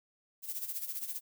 violet noise with tremolo, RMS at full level -36 dBFS, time 0.42-1.21 s, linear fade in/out 50 ms, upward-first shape sine, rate 15 Hz, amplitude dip 70%, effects none

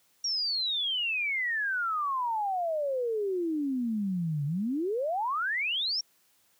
sine exponential two-way sweep, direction down then up, 5680 to 139.6 to 5680 Hz, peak -27 dBFS, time 0.24-6.01 s, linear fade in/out 5 ms, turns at 4.45 s, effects white hiss -67 dBFS RMS until 6.59 s + high-pass 80 Hz 12 dB/octave

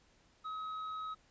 sine tone with hard clipping, 1274 Hz, D#6, 41 cents sharp, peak -40 dBFS, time 0.44-1.15 s, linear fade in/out 20 ms, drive 4 dB, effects pink hiss -68 dBFS RMS until 1.3 s + resampled to 16000 Hz

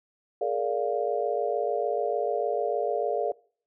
sine chord, Bb dominant seventh, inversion third, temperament just, 419.5 / 466.2 / 582.7 / 699.2 Hz, Ab4 / Bb4 / D5 / F5, +17 / 0 / -14 / +2 cents, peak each -30 dBFS, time 0.41-3.32 s, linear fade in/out 5 ms, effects noise-tail reverb RT60 0.5 s tail -24 dB re dry

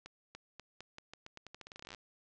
accelerating click train, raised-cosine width 0.2 ms, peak -30 dBFS, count 24, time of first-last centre 0.06-1.947 s, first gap 290 ms, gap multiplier 0.85, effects low-pass 7000 Hz 12 dB/octave

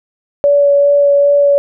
sine tone with vibrato, 570 Hz, C#5, 48 cents sharp, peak -6 dBFS, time 0.44-1.58 s, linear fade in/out 0 ms, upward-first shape sine, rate 2.5 Hz, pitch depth 10 cents each way, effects none

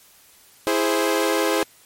sawtooth chord, E augmented, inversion none, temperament equal, 329.6 / 415.3 / 523.3 Hz, E4 / G#4 / B#4, 0 / 0 / 0 cents, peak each -19 dBFS, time 0.67-1.63 s, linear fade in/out 0 ms, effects white hiss -52 dBFS RMS until 1.85 s + MP3 64 kbps

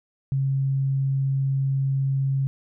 sine tone, 135.8 Hz, C#3, 35 cents flat, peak -20 dBFS, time 0.32-2.47 s, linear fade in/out 0 ms, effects none

